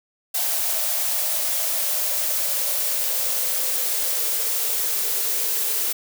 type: noise with high-pass filter sweep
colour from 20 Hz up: blue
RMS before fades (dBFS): -23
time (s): 0.34-5.93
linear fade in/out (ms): 10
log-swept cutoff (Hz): 670 to 420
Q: 6.3
effects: none